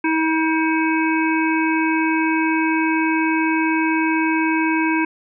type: harmonic tone with a mistuned harmonic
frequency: 320.3 Hz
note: E4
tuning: 50 cents flat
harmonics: 1 / 3 / 5 / 7 / 8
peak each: -18 / -23 / -25 / -26 / -27 dBFS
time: 0.04-5.05 s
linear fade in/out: 5 ms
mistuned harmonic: 5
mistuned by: -19 cents
effects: none